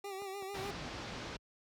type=tone with vibrato; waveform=25% pulse; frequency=392 Hz; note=G4; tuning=in tune; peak=-37 dBFS; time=0.04-0.71 s; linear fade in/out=5 ms; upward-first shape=sine; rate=6.7 Hz; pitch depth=58 cents each way
type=click train; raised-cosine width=1 ms; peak=-37 dBFS; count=5; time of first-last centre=0.22-1.038 s; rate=4.89 Hz
type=low-pass noise; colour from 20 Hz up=pink; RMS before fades=-43 dBFS; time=0.54-1.37 s; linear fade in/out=10 ms; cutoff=5500 Hz; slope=24 dB/octave
effects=high-pass 60 Hz 12 dB/octave